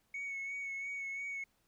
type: tone with vibrato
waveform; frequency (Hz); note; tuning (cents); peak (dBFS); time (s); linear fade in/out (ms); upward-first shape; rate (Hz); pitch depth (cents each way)
sine; 2217; C#7; 0; -36; 0.14-1.44; 5; sine; 2.9; 24
effects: tanh soft clip ceiling -36 dBFS + pink hiss -75 dBFS RMS until 1.67 s